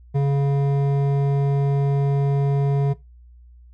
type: tone with hard clipping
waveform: triangle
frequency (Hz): 140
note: C#3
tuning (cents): +18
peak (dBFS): -18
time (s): 0.14-2.94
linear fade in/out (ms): 20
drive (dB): 14
effects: noise-tail reverb RT60 0.2 s tail -18 dB re dry + added 60 Hz sine -44 dBFS peak until 3.73 s